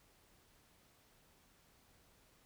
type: silence
effects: pink hiss -69 dBFS RMS until 2.45 s